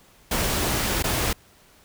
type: noise with dropouts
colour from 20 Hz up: pink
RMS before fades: -24 dBFS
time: 0.31-1.33 s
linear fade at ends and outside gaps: 5 ms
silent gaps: 1.026-1.039 s
effects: pink hiss -55 dBFS RMS until 1.84 s